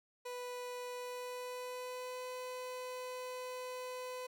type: tone with pitch glide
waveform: 30% pulse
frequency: 493.9 to 504.6 Hz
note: B4 to B4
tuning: 0 to +37 cents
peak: -39 dBFS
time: 0.25-4.27 s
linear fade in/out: 10 ms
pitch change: +37 cents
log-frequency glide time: 0.95-2.26 s
effects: none